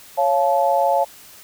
sine chord, Db augmented, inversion none, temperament just, 554.4 / 693 / 866.2 Hz, Db5 / F5 / A5, 0 / -14 / -27 cents, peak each -19 dBFS, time 0.17-1.05 s, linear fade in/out 20 ms, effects white hiss -44 dBFS RMS until 1.43 s

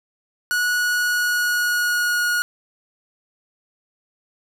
45% pulse tone with pitch glide, 1463 to 1443.7 Hz, F#6 to F#6, -20 to -43 cents, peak -18 dBFS, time 0.51-2.42 s, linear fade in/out 0 ms, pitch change -23 cents, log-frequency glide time 0.82-2.26 s, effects none

